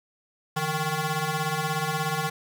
15% pulse ring-modulated tone, 311.1 Hz, D#4, in tune, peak -16 dBFS, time 0.56-2.3 s, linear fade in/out 10 ms, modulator 475 Hz, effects none

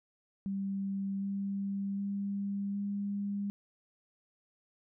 sine tone with pitch steps, 196 / 197.82 / 199.66 / 201.5 Hz, G3 / G3 / G3 / G3, 0 / +16 / +32 / +48 cents, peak -32 dBFS, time 0.46-3.5 s, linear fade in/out 0 ms, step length 760 ms, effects none

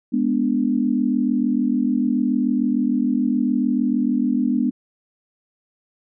sine chord, G# diminished, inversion none, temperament equal, 207.7 / 246.9 / 293.7 Hz, G#3 / B3 / D4, 0 / 0 / 0 cents, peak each -23 / -19 / -23 dBFS, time 0.12-4.71 s, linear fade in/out 20 ms, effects none

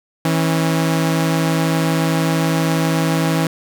sawtooth tone pair together, 162.4 / 273.1 Hz, E3 / C#4, -26 / -26 cents, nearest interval major sixth, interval 900 cents, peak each -12 / -17 dBFS, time 0.25-3.47 s, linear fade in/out 2 ms, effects none

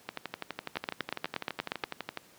two click trains, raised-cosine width 0.3 ms, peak -18 / -14 dBFS, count 26 / 10, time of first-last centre 0.09-2.173 / 0.77-1.838 s, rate 12 / 8.43 Hz, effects pink hiss -58 dBFS RMS until 2.38 s + high-pass 150 Hz 12 dB/octave

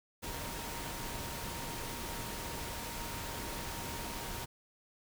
sine tone in noise, 932.3 Hz, A#5, in tune, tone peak -48 dBFS, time 0.22-4.46 s, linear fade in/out 20 ms, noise pink, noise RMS -41 dBFS, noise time 0.22-4.46 s, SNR -10 dB, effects none

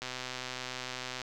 click train, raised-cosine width 0.2 ms, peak -20 dBFS, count 153, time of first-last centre 0.02-1.217 s, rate 127 Hz, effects none

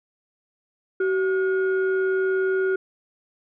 sine tone pair together, 379.9 / 1437 Hz, F#4 / F6, +46 / +49 cents, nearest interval octave + major seventh, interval 2303 cents, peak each -19 / -27 dBFS, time 1-2.76 s, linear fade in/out 5 ms, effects tanh soft clip ceiling -14 dBFS

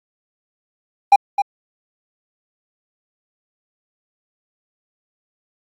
triangle tone with echo, 804 Hz, G5, 44 cents sharp, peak -3 dBFS, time 1.12-1.16 s, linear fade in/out 5 ms, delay 260 ms, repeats 1, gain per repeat -9 dB, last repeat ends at 1.42 s, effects AAC 48 kbps

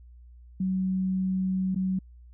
sine tone with dropouts, 187.7 Hz, F#3, 25 cents sharp, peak -24 dBFS, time 0.6-1.99 s, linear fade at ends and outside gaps 5 ms, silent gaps 1.747-1.759 s, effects added 60 Hz sine -47 dBFS peak until 2.33 s

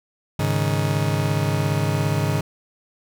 40% pulse chord, Ab suspended fourth, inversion none, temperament just, 103.83 / 138.43 / 155.74 Hz, Ab2 / Db3 / Eb3, 0 / -2 / +2 cents, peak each -23 dBFS, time 0.39-2.41 s, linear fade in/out 5 ms, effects none

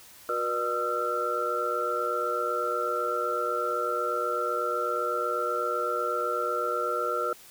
sine tone cluster, 363.2 / 480.7 / 601 / 1268 / 1356 Hz, F#4 / B4 / D5 / D#6 / E6, -32 / -47 / +40 / +32 / +49 cents, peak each -36 / -31 / -34 / -36 / -29 dBFS, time 0.29-7.33 s, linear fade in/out 2 ms, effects white hiss -51 dBFS RMS until 7.5 s

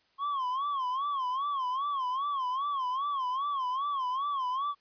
triangle tone with vibrato, 1076 Hz, C6, 48 cents sharp, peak -27 dBFS, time 0.18-4.75 s, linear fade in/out 50 ms, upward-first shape sine, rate 2.5 Hz, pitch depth 140 cents each way, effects white hiss -69 dBFS RMS until 4.8 s + resampled to 11025 Hz

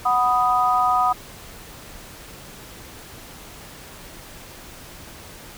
sine chord, B major, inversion second, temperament equal, 740 / 987.8 / 1244.5 Hz, F#5 / B5 / D#6, 0 / 0 / 0 cents, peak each -20 / -23 / -19 dBFS, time 0.05-1.13 s, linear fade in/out 10 ms, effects pink hiss -41 dBFS RMS until 5.57 s

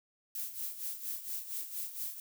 violet noise with tremolo, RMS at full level -37 dBFS, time 0.35-2.2 s, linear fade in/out 2 ms, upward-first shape sine, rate 4.3 Hz, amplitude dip 70%, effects none

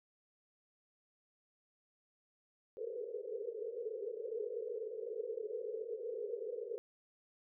pink band-pass noise, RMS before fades -42 dBFS, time 2.77-6.78 s, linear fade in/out 0 ms, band 420 to 490 Hz, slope 96 dB/octave, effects none

